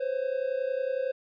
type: tone pair together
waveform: triangle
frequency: 510 / 540.9 Hz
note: C5 / C#5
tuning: -44 / -43 cents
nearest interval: minor second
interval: 101 cents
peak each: -28 dBFS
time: 0-1.12 s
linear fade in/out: 10 ms
effects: resampled to 11025 Hz